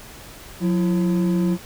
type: tone pair together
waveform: triangle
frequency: 180.44 / 336.9 Hz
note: F#3 / E4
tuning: -43 / +38 cents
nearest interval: major seventh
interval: 1081 cents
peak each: -16 / -22 dBFS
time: 0.6-1.58 s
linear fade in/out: 50 ms
effects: pink hiss -41 dBFS RMS until 1.65 s